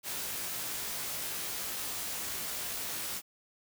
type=noise with comb filter; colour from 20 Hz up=white; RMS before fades=-37 dBFS; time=0.03-3.22 s; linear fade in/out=50 ms; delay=18 ms; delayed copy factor=+0.6; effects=none